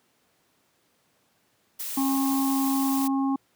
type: noise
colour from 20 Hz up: blue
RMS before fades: -33 dBFS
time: 1.79-3.08 s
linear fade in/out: 10 ms
type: harmonic tone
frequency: 271 Hz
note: C#4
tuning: 39 cents flat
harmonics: 1 / 3 / 4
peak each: -22 / -32 / -34 dBFS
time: 1.97-3.36 s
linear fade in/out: 5 ms
effects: pink hiss -67 dBFS RMS until 3.55 s + high-pass 150 Hz 12 dB/octave